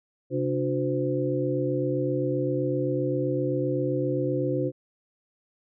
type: tone cluster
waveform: sine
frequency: 133.8 / 295.5 / 363.2 / 512 Hz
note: C3 / D4 / F#4 / C5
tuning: +39 / +11 / -32 / -38 cents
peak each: -29 dBFS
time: 0.3-4.72 s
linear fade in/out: 50 ms
effects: none